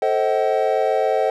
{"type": "chord", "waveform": "triangle", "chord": "A diminished seventh", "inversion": "none", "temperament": "just", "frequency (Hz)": [440, 528, 633.6, 760.3], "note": ["A4", "C5", "Eb5", "Gb5"], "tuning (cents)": [0, 16, 31, 47], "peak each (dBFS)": -20, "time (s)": [0.02, 1.3], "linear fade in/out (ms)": 2, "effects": []}